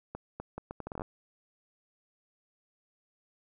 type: accelerating click train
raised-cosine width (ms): 1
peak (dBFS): -24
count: 12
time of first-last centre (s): 0.15-1.019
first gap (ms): 250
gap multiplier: 0.72
effects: none